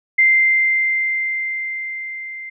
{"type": "tone with level ramp", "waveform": "sine", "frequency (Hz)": 2088, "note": "C7", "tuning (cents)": -4, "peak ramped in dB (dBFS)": [-9, -29], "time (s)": [0.18, 2.5], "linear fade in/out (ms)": 10, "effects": []}